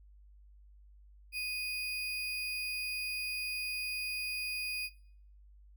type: tone with sample-and-hold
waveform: sine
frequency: 2489 Hz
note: D#7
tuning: in tune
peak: -34 dBFS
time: 1.32-4.9 s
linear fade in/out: 50 ms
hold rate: 7350 Hz
effects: noise-tail reverb RT60 0.6 s tail -21 dB re dry + added 50 Hz sine -55 dBFS peak until 5.76 s